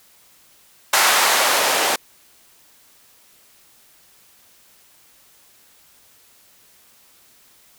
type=noise with band-pass filter sweep; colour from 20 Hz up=blue; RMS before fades=-17 dBFS; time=0.93-1.96 s; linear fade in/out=5 ms; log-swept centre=1000 to 540 Hz; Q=1.2; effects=white hiss -53 dBFS RMS until 7.78 s